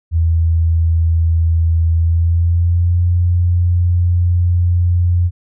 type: tone with pitch glide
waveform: sine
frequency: 82.41 to 87.82 Hz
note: E2 to F2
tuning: 0 to +10 cents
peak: -10 dBFS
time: 0.11-5.31 s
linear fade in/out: 50 ms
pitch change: +110 cents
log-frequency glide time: 1.93-3.03 s
effects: none